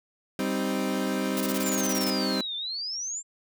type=chord; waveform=30% pulse; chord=C minor; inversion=second; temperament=equal; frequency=196 / 261.6 / 311.1 Hz; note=G3 / C4 / Eb4; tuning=0 / 0 / 0 cents; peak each=-27 / -27 / -30 dBFS; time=0.39-2.41 s; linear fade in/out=2 ms
type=noise bursts; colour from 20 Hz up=white; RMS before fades=-33 dBFS; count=13; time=1.37-2.1 s; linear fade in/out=0 ms; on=34 ms; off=24 ms
type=exponential two-way sweep; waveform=sine; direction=down then up; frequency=7459 to 3520 to 7459 Hz; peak=-30 dBFS; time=1.62-3.23 s; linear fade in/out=50 ms; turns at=2.56 s
effects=none